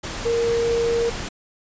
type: tone in noise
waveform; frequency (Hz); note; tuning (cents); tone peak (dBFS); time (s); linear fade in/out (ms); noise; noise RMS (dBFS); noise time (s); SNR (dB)
sine; 466.2; A#4; 0; -18; 0.25-1.1; 10; pink; -30; 0.03-1.29; +9
effects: resampled to 16000 Hz